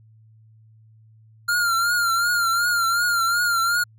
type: tone with vibrato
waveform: square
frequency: 1396.9 Hz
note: F6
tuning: in tune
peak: -19 dBFS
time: 1.48-3.84 s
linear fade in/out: 10 ms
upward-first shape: triangle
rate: 2.7 Hz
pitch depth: 67 cents each way
effects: added 110 Hz sine -49 dBFS peak until 3.98 s